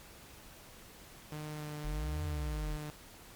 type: tone with vibrato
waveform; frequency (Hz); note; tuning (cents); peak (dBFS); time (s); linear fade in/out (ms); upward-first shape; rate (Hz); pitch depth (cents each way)
sawtooth; 150.9; D3; +47; -36; 1.32-2.9; 0; sine; 1.7; 14
type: exponential two-way sweep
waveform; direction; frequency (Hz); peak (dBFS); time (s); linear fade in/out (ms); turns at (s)
sine; up then down; 38.89 to 87.9 to 38.89; -34; 1.84-2.77; 10; 2.24
effects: pink hiss -54 dBFS RMS until 3.35 s + MP3 96 kbps